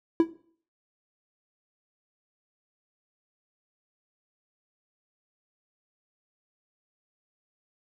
triangle tone with exponential decay, 329.6 Hz, E4, in tune, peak -11 dBFS, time 0.2-0.3 s, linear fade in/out 1 ms, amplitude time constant 21 ms, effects noise-tail reverb RT60 0.5 s tail -17 dB re dry

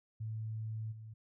sine tone with level steps, 110 Hz, A2, in tune, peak -37 / -46 dBFS, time 0.2-1.14 s, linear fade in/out 10 ms, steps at 0.91 s, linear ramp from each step 20 ms, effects none

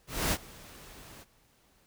pink noise with ADSR envelope, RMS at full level -27 dBFS, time 0.07-1.25 s, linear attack 250 ms, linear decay 53 ms, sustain -23 dB, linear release 34 ms, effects pink hiss -66 dBFS RMS until 1.86 s

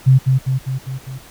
sine tone with echo, 131.6 Hz, C3, 10 cents sharp, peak -6 dBFS, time 0.06-0.19 s, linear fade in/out 20 ms, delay 200 ms, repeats 5, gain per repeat -4 dB, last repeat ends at 1.19 s, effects pink hiss -42 dBFS RMS until 1.3 s

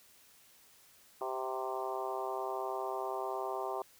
harmonic tone with a mistuned harmonic, 130.81 Hz, C3, in tune, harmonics 3 / 4 / 5 / 6 / 7 / 8 / 9, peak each -40 / -45 / -41 / -41 / -43 / -43 / -47 dBFS, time 1.21-3.82 s, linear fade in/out 2 ms, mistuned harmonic 6, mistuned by -21 cents, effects white hiss -62 dBFS RMS until 3.99 s

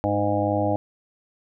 harmonic tone with a mistuned harmonic, 102.3 Hz, G#2, 26 cents flat, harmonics 1 / 2 / 3 / 5 / 6 / 7 / 8, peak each -27 / -32 / -26 / -28 / -26 / -30 / -28 dBFS, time 0.04-0.76 s, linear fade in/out 0 ms, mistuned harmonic 2, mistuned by +35 cents, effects none

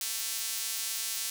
sawtooth tone with high-pass filter, 223.7 Hz, A3, 29 cents sharp, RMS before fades -34 dBFS, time 0.01-1.3 s, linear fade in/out 2 ms, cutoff 5500 Hz, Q 0.65, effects none

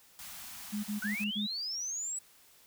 white band-stop noise, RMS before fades -46 dBFS, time 0.19-1.24 s, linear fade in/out 0 ms, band 280 to 640 Hz, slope 96 dB/octave
sine tone bursts, 208.6 Hz, G#3, 8 cents sharp, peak -32 dBFS, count 5, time 0.72-1.472 s, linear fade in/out 20 ms, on 120 ms, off 38 ms
sine linear sweep, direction up, 1426 to 7930 Hz, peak -34 dBFS, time 1.02-2.19 s, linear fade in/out 5 ms
effects white hiss -61 dBFS RMS until 2.66 s

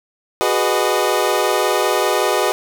25% pulse chord, G# minor seventh, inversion third, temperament equal with one note detuned, 370 / 415.3 / 493.9 / 613.3 Hz, F#4 / G#4 / B4 / D#5, 0 / 0 / 0 / -25 cents, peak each -17 dBFS, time 0.41-2.52 s, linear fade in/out 0 ms, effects none

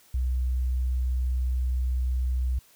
sine tone, 63 Hz, B1, 35 cents sharp, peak -23 dBFS, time 0.14-2.59 s, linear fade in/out 5 ms, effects white hiss -58 dBFS RMS until 2.75 s

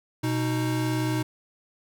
square tone pair together, 123.5 / 312.3 Hz, B2 / D#4, 0 / +7 cents, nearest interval octave + major third, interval 1607 cents, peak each -27 / -28 dBFS, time 0.23-1.23 s, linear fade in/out 10 ms, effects none

